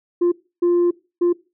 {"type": "tone bursts at uneven times", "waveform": "sine", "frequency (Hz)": 349.2, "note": "F4", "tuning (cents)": 0, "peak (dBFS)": -11, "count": 3, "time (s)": [[0.21, 0.32], [0.62, 0.91], [1.21, 1.33]], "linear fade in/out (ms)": 10, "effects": ["noise-tail reverb RT60 0.3 s tail -22 dB re dry", "tanh soft clip ceiling -12 dBFS"]}